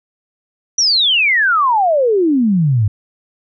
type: exponential sweep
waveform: sine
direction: down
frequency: 5960 to 98 Hz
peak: -10 dBFS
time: 0.78-2.88 s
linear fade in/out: 5 ms
effects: none